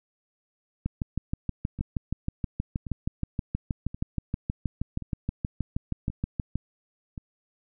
two click trains, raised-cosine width 5 ms, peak -15 / -24 dBFS, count 37 / 6, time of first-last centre 0.86-6.556 / 1.79-7.178 s, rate 6.32 / 0.928 Hz, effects none

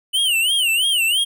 square tone with vibrato, 2941 Hz, F#7, 11 cents flat, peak -16 dBFS, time 0.13-1.25 s, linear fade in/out 20 ms, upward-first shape sine, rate 3 Hz, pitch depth 180 cents each way, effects none

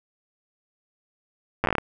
slowing click train, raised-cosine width 0.5 ms, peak -7 dBFS, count 9, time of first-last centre 1.64-1.783 s, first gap 9 ms, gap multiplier 1.19, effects none

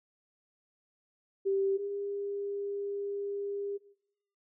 sine tone pair in turn, 390.7 / 402.4 Hz, G4 / G4, -6 / +45 cents, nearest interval minor second, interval 51 cents, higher second, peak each -26 / -33 dBFS, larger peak first, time 1.45-1.78 / 1.78-3.78 s, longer second, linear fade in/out 20 ms, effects noise-tail reverb RT60 0.8 s tail -19 dB re dry

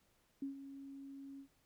sine tone with ADSR envelope, 274.8 Hz, C#4, 15 cents flat, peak -37 dBFS, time 0.42-1.48 s, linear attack 4 ms, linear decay 120 ms, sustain -11 dB, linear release 88 ms, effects pink hiss -75 dBFS RMS until 1.65 s

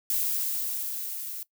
violet noise with level ramp, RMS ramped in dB -26 to -37 dBFS, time 0.1-1.43 s, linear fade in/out 2 ms, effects noise-tail reverb RT60 0.1 s tail -20 dB re dry

